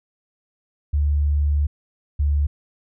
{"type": "tone pair in turn", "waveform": "sine", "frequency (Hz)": [73, 72.54], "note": ["D2", "D2"], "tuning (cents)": [-10, -21], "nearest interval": "unison", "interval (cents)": 11, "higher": "first", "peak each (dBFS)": -16, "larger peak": "neither", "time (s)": [[0.93, 1.67], [2.19, 2.47]], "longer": "first", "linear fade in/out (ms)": 10, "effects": []}